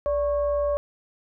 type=tone with frequency modulation; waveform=sine; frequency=580 Hz; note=D5; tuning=22 cents flat; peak=-21 dBFS; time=0.06-0.77 s; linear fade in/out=0 ms; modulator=521 Hz; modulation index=0.46; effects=none